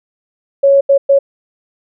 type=tone bursts at uneven times; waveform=sine; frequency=554.4 Hz; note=C#5; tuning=in tune; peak=-5 dBFS; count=3; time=0.63-0.81 / 0.89-0.98 / 1.09-1.19 s; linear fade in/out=10 ms; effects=none